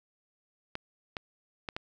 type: clicks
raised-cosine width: 0.3 ms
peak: -19 dBFS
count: 4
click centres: 0.754 / 1.168 / 1.688 / 1.765 s
effects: none